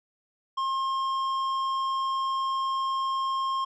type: tone with tanh clipping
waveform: triangle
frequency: 1068 Hz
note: C6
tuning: 35 cents sharp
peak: -27 dBFS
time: 0.57-3.65 s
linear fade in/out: 10 ms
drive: 13 dB
effects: none